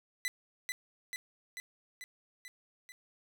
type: tone with echo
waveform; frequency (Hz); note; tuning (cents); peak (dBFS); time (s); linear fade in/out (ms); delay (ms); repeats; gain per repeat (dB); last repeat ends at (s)
sawtooth; 2000; B6; +21; -28; 0.25-0.28; 0; 440; 6; -3; 2.92
effects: none